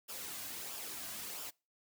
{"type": "noise with flanger", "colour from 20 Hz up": "white", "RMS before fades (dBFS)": -44, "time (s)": [0.08, 1.51], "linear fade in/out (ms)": 20, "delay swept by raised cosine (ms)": [0.48, 2.28], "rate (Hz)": 1.5, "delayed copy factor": -0.5, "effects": ["noise-tail reverb RT60 0.3 s tail -25 dB re dry"]}